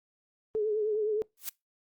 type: tone with vibrato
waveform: sine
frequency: 427 Hz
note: G#4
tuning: 48 cents sharp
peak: -26 dBFS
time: 0.55-1.22 s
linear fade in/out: 0 ms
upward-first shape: triangle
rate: 9.7 Hz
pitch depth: 67 cents each way
type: noise with exponential growth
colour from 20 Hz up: blue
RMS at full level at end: -31 dBFS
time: 1.37-1.49 s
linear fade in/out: 1 ms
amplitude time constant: 26 ms
effects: noise-tail reverb RT60 0.2 s tail -24 dB re dry + Opus 32 kbps